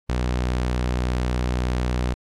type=tone; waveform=sawtooth; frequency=61.74 Hz; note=B1; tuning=in tune; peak=-17 dBFS; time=0.09-2.14 s; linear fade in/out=5 ms; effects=low-pass 7000 Hz 12 dB/octave + AAC 64 kbps